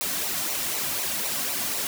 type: noise with flanger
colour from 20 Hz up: white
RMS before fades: -28 dBFS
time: 0.01-1.87 s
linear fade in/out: 0 ms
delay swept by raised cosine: 0.6 to 2.4 ms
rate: 4 Hz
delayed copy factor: -0.65
effects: none